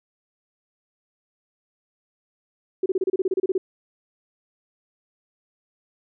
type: tone bursts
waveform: sine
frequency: 376.5 Hz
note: F#4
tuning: 30 cents sharp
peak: -18 dBFS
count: 13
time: 2.83-3.58 s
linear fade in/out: 5 ms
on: 30 ms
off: 30 ms
effects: none